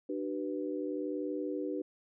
sine tone cluster, 299.5 / 380.2 / 492.4 Hz, D4 / F#4 / B4, +34 / +47 / -5 cents, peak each -36 / -38 / -39 dBFS, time 0.09-1.82 s, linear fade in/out 5 ms, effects none

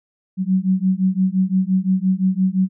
sine beating tone pair, 185 / 190.8 Hz, F#3 / G3, 0 / -47 cents, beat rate 5.8 Hz, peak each -18 dBFS, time 0.37-2.69 s, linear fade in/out 50 ms, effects none

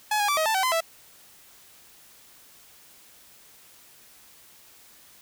sawtooth tone with pitch steps, 847 / 823 / 1163 / 632 / 884 / 763 / 1025 / 659 Hz, G#5 / G#5 / D6 / D#5 / A5 / G5 / C6 / E5, +34 / -16 / -17 / +27 / +8 / -47 / -36 / -1 cents, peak -18 dBFS, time 0.11-0.806 s, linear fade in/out 5 ms, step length 87 ms, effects white hiss -53 dBFS RMS until 5.21 s

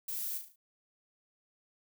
violet noise with echo, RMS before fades -38 dBFS, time 0.08-0.38 s, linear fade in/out 5 ms, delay 36 ms, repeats 5, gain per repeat -6 dB, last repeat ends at 0.56 s, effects none

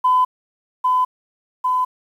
sine tone with echo, 1010 Hz, B5, 39 cents sharp, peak -11 dBFS, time 0.04-0.25 s, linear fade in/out 10 ms, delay 800 ms, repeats 2, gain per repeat -2 dB, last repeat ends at 1.85 s, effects tanh soft clip ceiling -7 dBFS + 8-bit

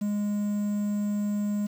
triangle tone with quantisation, 206.6 Hz, G#3, 9 cents flat, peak -23 dBFS, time 0.01-1.67 s, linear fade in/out 10 ms, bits 8, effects none

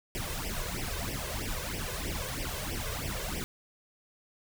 pink noise with flanger, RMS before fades -35 dBFS, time 0.15-3.44 s, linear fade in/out 0 ms, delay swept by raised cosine 0.36 to 1.96 ms, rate 3.1 Hz, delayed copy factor +0.95, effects none

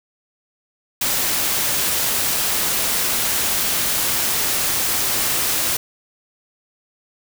white noise, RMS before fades -20 dBFS, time 1.01-5.77 s, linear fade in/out 5 ms, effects none

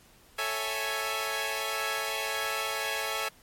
10% pulse chord, A major seventh, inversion none, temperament equal, 440 / 554.4 / 659.3 / 830.6 Hz, A4 / C#5 / E5 / G#5, 0 / 0 / 0 / 0 cents, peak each -27 dBFS, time 0.38-3.29 s, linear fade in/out 10 ms, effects pink hiss -58 dBFS RMS until 3.42 s + MP3 64 kbps

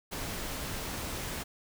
pink noise, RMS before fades -37 dBFS, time 0.11-1.44 s, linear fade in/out 20 ms, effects none

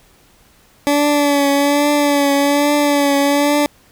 20% pulse tone with vibrato, 286.8 Hz, D4, 41 cents flat, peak -7 dBFS, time 0.87-3.66 s, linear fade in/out 0 ms, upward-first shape triangle, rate 1.2 Hz, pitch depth 42 cents each way, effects pink hiss -51 dBFS RMS until 3.91 s

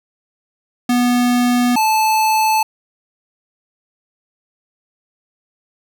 square tone pair in turn, 244.8 / 872.4 Hz, B3 / A5, -15 / -15 cents, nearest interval octave + minor seventh, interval 2200 cents, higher second, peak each -13 dBFS, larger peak neither, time 0.89-1.76 / 1.76-2.63 s, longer neither, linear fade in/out 5 ms, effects none

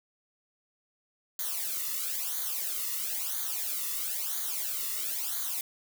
blue noise with flanger, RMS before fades -33 dBFS, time 1.39-5.61 s, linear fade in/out 2 ms, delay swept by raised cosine 0.37 to 1.29 ms, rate 1 Hz, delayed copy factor -0.95, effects none

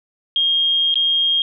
sine tone with dropouts, 3234 Hz, G#7, 47 cents flat, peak -14 dBFS, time 0.36-1.42 s, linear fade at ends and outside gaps 1 ms, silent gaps 0.942-0.956 s, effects none

